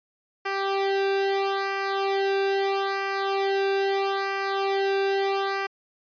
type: tone with flanger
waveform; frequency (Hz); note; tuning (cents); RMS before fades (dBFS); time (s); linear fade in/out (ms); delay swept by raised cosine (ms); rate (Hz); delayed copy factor
sawtooth; 392; G4; 0; -25; 0.45-5.67; 10; 0.26 to 0.96; 0.77; -0.9
effects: resampled to 11025 Hz

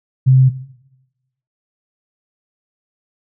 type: tone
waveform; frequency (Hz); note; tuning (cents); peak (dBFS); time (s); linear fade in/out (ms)
sine; 130.81; C3; 0; -6; 0.26-0.5; 20
effects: noise-tail reverb RT60 1.0 s tail -17 dB re dry

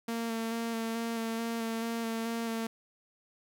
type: tone with vibrato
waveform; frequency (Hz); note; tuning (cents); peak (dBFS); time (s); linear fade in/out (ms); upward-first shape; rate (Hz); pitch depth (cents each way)
sawtooth; 228.4; A#3; -35; -28; 0.08-2.67; 5; square; 2.3; 15
effects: none

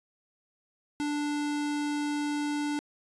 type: tone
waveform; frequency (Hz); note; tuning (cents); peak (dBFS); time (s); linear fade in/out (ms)
square; 293.7; D4; 0; -29; 1-2.79; 0
effects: resampled to 22050 Hz

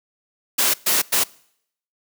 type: noise bursts at uneven times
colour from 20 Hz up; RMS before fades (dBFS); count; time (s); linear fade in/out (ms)
white; -18; 3; 0.58-0.74 / 0.86-1.02 / 1.12-1.24; 10
effects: noise-tail reverb RT60 0.7 s tail -24 dB re dry + high-pass 200 Hz 12 dB/octave

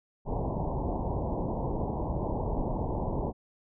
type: low-pass noise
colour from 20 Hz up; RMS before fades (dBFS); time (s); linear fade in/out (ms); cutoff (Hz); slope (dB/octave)
pink; -31; 0.25-3.33; 50; 1000; 96
effects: none

